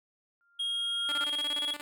sine tone with exponential growth, 1396.9 Hz, F6, in tune, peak -29 dBFS, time 0.41-1.24 s, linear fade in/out 0 ms, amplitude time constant 180 ms
triangle tone with pitch glide, 3261 to 3324 Hz, G#7 to G#7, -32 to +1 cents, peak -28 dBFS, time 0.59-1.74 s, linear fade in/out 10 ms, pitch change +33 cents, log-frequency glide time 1.33-1.62 s
5% pulse tone with tremolo, 293.7 Hz, D4, in tune, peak -26 dBFS, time 1.09-1.81 s, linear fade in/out 0 ms, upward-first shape square, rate 17 Hz, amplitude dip 80%
effects none

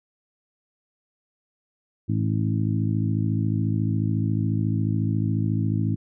harmonic tone with a mistuned harmonic, 54.1 Hz, A1, 29 cents flat, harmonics 2 / 3 / 4 / 5 / 6, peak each -23 / -27 / -29 / -31 / -33 dBFS, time 2.08-5.96 s, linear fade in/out 20 ms, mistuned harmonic 6, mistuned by -19 cents, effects none

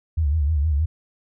sine tone with vibrato, 75.4 Hz, D2, 46 cents sharp, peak -17 dBFS, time 0.17-0.86 s, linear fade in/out 10 ms, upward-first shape sine, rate 6.4 Hz, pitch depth 130 cents each way, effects none

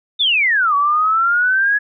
sine exponential two-way sweep, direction down then up, 3664 to 1126 to 1691 Hz, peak -12 dBFS, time 0.19-1.79 s, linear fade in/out 20 ms, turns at 0.75 s, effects none

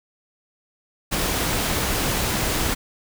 pink noise, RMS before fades -23 dBFS, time 1.11-2.75 s, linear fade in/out 20 ms, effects none

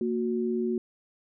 sine tone pair together, 230.7 / 366.4 Hz, A#3 / F#4, -18 / -17 cents, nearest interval minor sixth, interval 801 cents, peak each -28 dBFS, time 0.01-0.78 s, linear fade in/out 2 ms, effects none

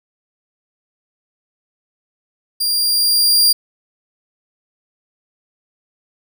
sawtooth tone with level ramp, 4779 Hz, D8, 29 cents sharp, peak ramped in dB -13 to -6 dBFS, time 2.6-3.53 s, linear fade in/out 10 ms, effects none

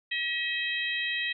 harmonic tone, 639 Hz, D#5, 46 cents sharp, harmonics 3 / 4 / 5 / 6, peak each -31 / -33 / -35 / -37 dBFS, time 0.11-1.33 s, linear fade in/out 10 ms, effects none

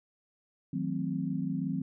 sine chord, D# diminished seventh, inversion none, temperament equal with one note detuned, 159.38 / 185 / 220 / 261.6 Hz, D#3 / F#3 / A3 / C4, +42 / 0 / 0 / 0 cents, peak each -35 / -34 / -40 / -34 dBFS, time 0.73-1.82 s, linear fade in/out 5 ms, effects none

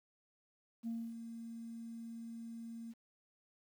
sine tone with ADSR envelope, 229.6 Hz, A#3, 26 cents flat, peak -35 dBFS, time 0.83-2.94 s, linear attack 41 ms, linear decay 260 ms, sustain -9 dB, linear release 33 ms, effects tanh soft clip ceiling -34 dBFS + 11-bit

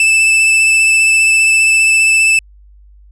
45% pulse tone with vibrato, 2637 Hz, E7, in tune, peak -7 dBFS, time 0-2.39 s, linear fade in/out 2 ms, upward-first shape sine, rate 15 Hz, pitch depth 11 cents each way, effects added 50 Hz sine -39 dBFS peak until 3.11 s + resampled to 24000 Hz

